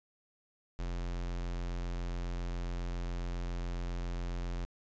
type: tone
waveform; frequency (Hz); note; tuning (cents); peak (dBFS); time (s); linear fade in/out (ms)
square; 43.65; F1; 0; -35; 0.79-4.65; 0
effects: resampled to 16000 Hz